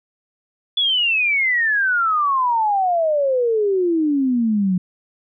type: exponential sweep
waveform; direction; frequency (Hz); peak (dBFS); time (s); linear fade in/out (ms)
sine; down; 3457 to 178.2; -15; 0.77-4.78; 5
effects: none